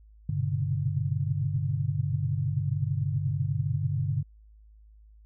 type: tone cluster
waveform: sine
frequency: 99 / 118.3 / 125.3 / 134 / 145.8 Hz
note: G2 / A#2 / B2 / C3 / D3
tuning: +18 / +26 / +25 / +42 / -12 cents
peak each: -30 / -36 / -33 / -35 / -29 dBFS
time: 0.29-4.23 s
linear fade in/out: 5 ms
effects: added 53 Hz sine -51 dBFS peak until 5.25 s